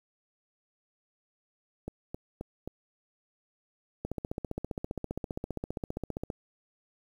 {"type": "two click trains", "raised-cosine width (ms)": 2, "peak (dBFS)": [-20, -23], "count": [35, 4], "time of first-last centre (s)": [[4.05, 6.302], [1.88, 2.676]], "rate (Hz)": [15.1, 3.77], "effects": ["9-bit"]}